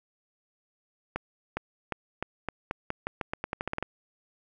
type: accelerating click train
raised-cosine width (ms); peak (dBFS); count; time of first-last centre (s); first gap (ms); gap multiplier
0.5; -15; 17; 1.16-3.826; 410; 0.86
effects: none